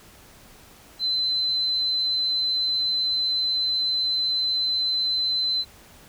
sine tone, 4054 Hz, B7, 45 cents sharp, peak -21 dBFS, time 0.99-5.65 s, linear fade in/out 50 ms, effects pink hiss -50 dBFS RMS until 6.08 s

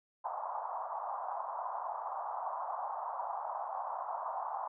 pink band-pass noise, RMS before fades -39 dBFS, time 0.24-4.68 s, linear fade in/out 10 ms, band 700 to 1100 Hz, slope 48 dB/octave, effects none

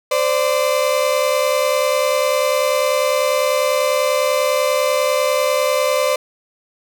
35% pulse tone pair together, 517.2 / 587.3 Hz, C5 / D5, -20 / 0 cents, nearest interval major second, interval 220 cents, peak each -16 dBFS, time 0.11-6.16 s, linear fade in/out 5 ms, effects none

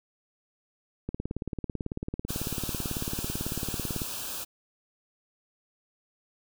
click train, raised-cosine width 3 ms, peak -19 dBFS, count 54, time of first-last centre 1.09-4.018 s, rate 18.1 Hz
white band-stop noise, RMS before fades -36 dBFS, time 2.28-4.45 s, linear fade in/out 20 ms, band 1700 to 2400 Hz, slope 96 dB/octave
effects none

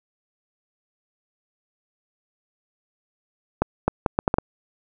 accelerating click train, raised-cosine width 1 ms, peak -4 dBFS, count 7, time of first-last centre 3.62-4.385 s, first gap 260 ms, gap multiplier 0.7, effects none

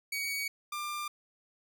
sawtooth tone pair in turn, 2252 / 1193 Hz, C#7 / D6, +27 / +27 cents, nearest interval major seventh, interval 1100 cents, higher first, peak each -29 / -31 dBFS, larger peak first, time 0.12-0.48 / 0.72-1.08 s, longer neither, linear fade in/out 5 ms, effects none

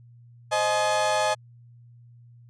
35% pulse chord, Ab major, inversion first, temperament equal with one note detuned, 523.3 / 622.3 / 849.5 Hz, C5 / Eb5 / Ab5, 0 / 0 / +39 cents, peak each -29 / -23 / -23 dBFS, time 0.51-1.35 s, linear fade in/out 20 ms, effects added 119 Hz sine -48 dBFS peak until 2.49 s + resampled to 22050 Hz

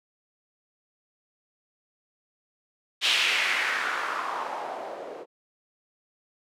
blue noise with low-pass filter sweep, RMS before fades -28 dBFS, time 3.01-5.26 s, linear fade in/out 50 ms, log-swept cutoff 3300 to 460 Hz, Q 2.6, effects high-pass 300 Hz 12 dB/octave

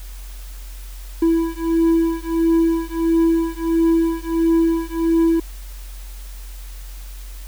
triangle beating tone pair, 329.6 / 331.1 Hz, E4 / E4, 0 / +8 cents, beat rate 1.5 Hz, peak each -16 dBFS, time 1.22-5.4 s, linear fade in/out 5 ms, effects added 45 Hz sine -31 dBFS peak until 7.47 s + white hiss -44 dBFS RMS until 7.47 s

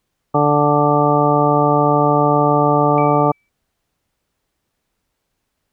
harmonic tone, 146.83 Hz, D3, in tune, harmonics 1 / 2 / 3 / 4 / 5 / 6 / 8, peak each -19 / -19 / -19 / -19 / -19 / -19 / -19 dBFS, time 0.34-3.32 s, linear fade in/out 10 ms
sine tone with exponential decay, 2310 Hz, D7, 29 cents flat, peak -28 dBFS, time 2.98-3.49 s, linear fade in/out 0 ms, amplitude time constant 110 ms
effects pink hiss -73 dBFS RMS until 5.72 s

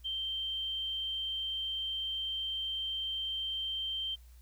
sine tone, 3136 Hz, G7, in tune, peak -33 dBFS, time 0.04-4.16 s, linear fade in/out 20 ms, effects added 60 Hz sine -52 dBFS peak until 4.41 s + white hiss -67 dBFS RMS until 4.41 s

